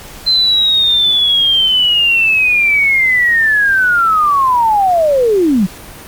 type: linear sweep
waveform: sine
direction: down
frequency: 4100 to 170.8 Hz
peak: -8 dBFS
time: 0.26-5.67 s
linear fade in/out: 20 ms
effects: pink hiss -33 dBFS RMS until 6.07 s + Opus 48 kbps